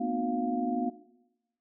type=tone cluster; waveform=sine; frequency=229.3 / 249.8 / 301.9 / 360.9 / 703 Hz; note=A#3 / B3 / D4 / F#4 / F5; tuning=-28 / +20 / +48 / -43 / +11 cents; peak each=-34 / -31 / -36 / -38 / -34 dBFS; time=0-0.9 s; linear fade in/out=10 ms; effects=noise-tail reverb RT60 0.9 s tail -17 dB re dry